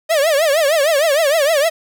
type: tone with vibrato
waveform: 45% pulse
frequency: 605 Hz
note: D#5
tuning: 49 cents flat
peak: -12 dBFS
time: 0.09-1.7 s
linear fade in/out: 20 ms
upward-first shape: triangle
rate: 6.5 Hz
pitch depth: 210 cents each way
effects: 8-bit